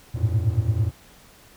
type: tone cluster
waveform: triangle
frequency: 84.5 / 95.5 / 104.5 / 113.2 / 122.3 Hz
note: E2 / G2 / G#2 / A2 / B2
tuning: +43 / -45 / +11 / +50 / -16 cents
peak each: -25 / -25 / -24 / -21 / -28 dBFS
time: 0.14-0.91 s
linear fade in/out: 20 ms
effects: pink hiss -51 dBFS RMS until 1.56 s